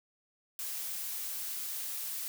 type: noise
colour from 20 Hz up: blue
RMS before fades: -38 dBFS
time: 0.59-2.28 s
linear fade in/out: 0 ms
effects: none